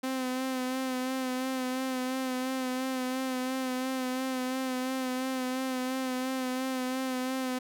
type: tone with vibrato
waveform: sawtooth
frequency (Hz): 258.2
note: C4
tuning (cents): -23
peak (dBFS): -26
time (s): 0.03-7.59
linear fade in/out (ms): 10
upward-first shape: sine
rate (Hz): 2.9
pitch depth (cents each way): 32
effects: none